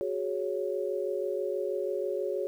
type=chord; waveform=sine; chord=F# suspended second; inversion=none; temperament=just; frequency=370 / 416.2 / 555 Hz; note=F#4 / G#4 / C#5; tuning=0 / +4 / +2 cents; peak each=-33 dBFS; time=0.01-2.47 s; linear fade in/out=0 ms; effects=10-bit